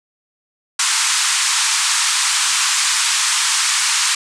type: band-pass noise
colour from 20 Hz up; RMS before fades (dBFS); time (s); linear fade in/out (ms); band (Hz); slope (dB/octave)
white; -17; 0.79-4.15; 5; 920 to 9100; 48
effects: none